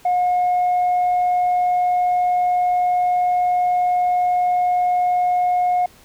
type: tone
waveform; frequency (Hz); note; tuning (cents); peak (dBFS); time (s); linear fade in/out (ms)
sine; 720; F#5; -47; -13; 0.05-5.86; 5
effects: tanh soft clip ceiling -13 dBFS + pink hiss -49 dBFS RMS until 6.04 s